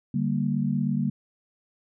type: chord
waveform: sine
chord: G minor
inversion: second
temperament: equal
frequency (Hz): 146.83 / 196 / 233.1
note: D3 / G3 / Bb3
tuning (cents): 0 / 0 / 0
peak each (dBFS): -27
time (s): 0.14-1.1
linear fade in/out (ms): 5
effects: none